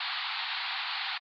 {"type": "band-pass noise", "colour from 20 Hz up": "white", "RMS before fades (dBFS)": -34, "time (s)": [0, 1.18], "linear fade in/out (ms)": 5, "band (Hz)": [740, 4500], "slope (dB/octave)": 96, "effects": ["AAC 64 kbps"]}